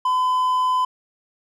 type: tone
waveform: triangle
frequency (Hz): 1013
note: B5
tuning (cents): +44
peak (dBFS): -15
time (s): 0.05-0.85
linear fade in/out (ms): 5
effects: none